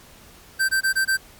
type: tone bursts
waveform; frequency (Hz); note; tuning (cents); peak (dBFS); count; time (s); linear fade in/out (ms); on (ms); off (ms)
square; 1560; G6; -9; -18; 5; 0.59-1.174; 20; 100; 21
effects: pink hiss -48 dBFS RMS until 1.39 s + MP3 96 kbps